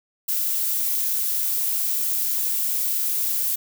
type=noise with amplitude modulation; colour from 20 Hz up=violet; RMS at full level=-22 dBFS; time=0.28-3.56 s; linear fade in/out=10 ms; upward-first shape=sine; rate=255 Hz; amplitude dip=30%; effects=none